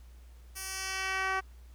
10% pulse tone with band-pass filter sweep, 381.2 Hz, G4, 48 cents flat, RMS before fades -34 dBFS, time 0.55-1.41 s, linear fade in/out 20 ms, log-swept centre 12000 to 1100 Hz, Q 0.83, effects added 60 Hz sine -49 dBFS peak until 1.74 s + pink hiss -65 dBFS RMS until 1.74 s

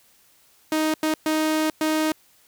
sawtooth tone bursts at uneven times, 312 Hz, D#4, 5 cents sharp, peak -16 dBFS, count 4, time 0.72-0.94 / 1.03-1.14 / 1.26-1.7 / 1.81-2.12 s, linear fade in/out 2 ms, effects white hiss -58 dBFS RMS until 2.47 s

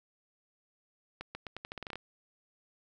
accelerating click train, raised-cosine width 0.3 ms, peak -24 dBFS, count 12, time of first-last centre 1.21-1.956 s, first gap 140 ms, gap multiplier 0.84, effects none

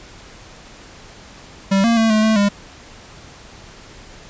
square tone with pitch steps, 194.8 / 231.6 / 224 / 215.9 / 219.4 / 202.4 Hz, G3 / A#3 / A3 / A3 / A3 / G#3, -11 / -11 / +31 / -33 / -5 / -44 cents, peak -13 dBFS, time 1.71-2.49 s, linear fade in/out 10 ms, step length 130 ms, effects pink hiss -41 dBFS RMS until 4.29 s + resampled to 16000 Hz

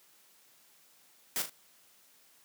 white noise with echo, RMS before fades -32 dBFS, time 1.36-1.42 s, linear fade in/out 0 ms, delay 38 ms, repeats 2, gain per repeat -8 dB, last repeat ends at 1.496 s, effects white hiss -63 dBFS RMS until 2.44 s + high-pass 150 Hz 12 dB/octave

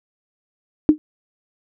sine tone with exponential decay, 305 Hz, D#4, 34 cents flat, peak -3 dBFS, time 0.89-0.98 s, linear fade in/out 0 ms, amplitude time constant 19 ms, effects none

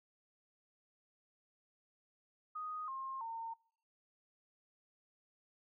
sine tone with pitch steps, 1245 / 1065.2 / 911.4 Hz, D#6 / C6 / A#5, +1 / +31 / -39 cents, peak -40 dBFS, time 2.55-3.54 s, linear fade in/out 10 ms, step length 330 ms, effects noise-tail reverb RT60 0.6 s tail -26 dB re dry

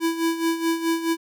square tone with tremolo, 330.3 Hz, E4, 4 cents sharp, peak -19 dBFS, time 0-1.17 s, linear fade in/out 50 ms, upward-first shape sine, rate 4.7 Hz, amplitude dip 70%, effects none

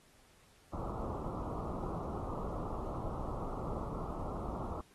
pink low-pass noise, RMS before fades -40 dBFS, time 0.73-4.81 s, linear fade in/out 5 ms, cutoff 1300 Hz, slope 96 dB/octave, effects pink hiss -65 dBFS RMS until 4.94 s + AAC 32 kbps

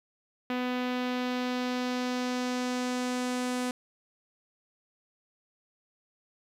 sawtooth tone with low-pass filter sweep, 249.8 Hz, B3, 20 cents sharp, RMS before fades -31 dBFS, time 0.5-3.71 s, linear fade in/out 2 ms, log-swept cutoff 3000 to 9500 Hz, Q 1.3, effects 10-bit

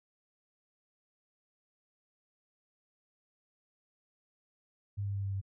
sine tone with pitch steps, 100.8 / 99.93 / 99.07 / 98.21 / 97.37 Hz, G2 / G2 / G2 / G2 / G2, +49 / +34 / +19 / +4 / -11 cents, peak -32 dBFS, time 4.97-5.415 s, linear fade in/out 20 ms, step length 89 ms, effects none

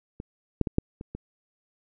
clicks, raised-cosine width 3 ms, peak -23 / -9 / -15 / -8 / -24 / -22 dBFS, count 6, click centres 0.201 / 0.613 / 0.672 / 0.784 / 1.011 / 1.15 s, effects none

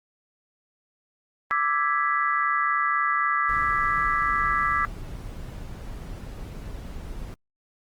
sine chord, E dominant seventh, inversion third, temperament equal, 1174.7 / 1318.5 / 1661.2 / 1975.5 Hz, D6 / E6 / G#6 / B6, 0 / 0 / 0 / 0 cents, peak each -24 / -27 / -28 / -28 dBFS, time 1.51-4.85 s, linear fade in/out 0 ms
brown noise, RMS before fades -36 dBFS, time 3.49-7.34 s, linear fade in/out 0 ms
effects Opus 24 kbps

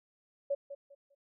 sine tone with echo, 562 Hz, C#5, 24 cents sharp, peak -28 dBFS, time 0.5-0.55 s, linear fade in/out 10 ms, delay 200 ms, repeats 3, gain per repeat -12 dB, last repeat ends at 1.15 s, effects none

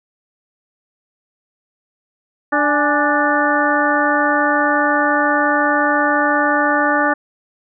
harmonic tone with a mistuned harmonic, 294.3 Hz, D4, 4 cents sharp, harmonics 1 / 2 / 3 / 4 / 5 / 6, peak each -20 / -20 / -20 / -20 / -20 / -20 dBFS, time 2.52-7.14 s, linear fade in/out 10 ms, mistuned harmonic 3, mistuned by -78 cents, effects none

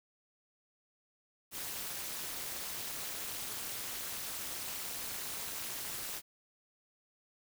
white noise with amplitude modulation, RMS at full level -37 dBFS, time 1.51-6.22 s, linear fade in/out 50 ms, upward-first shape sine, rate 221 Hz, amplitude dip 85%, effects none

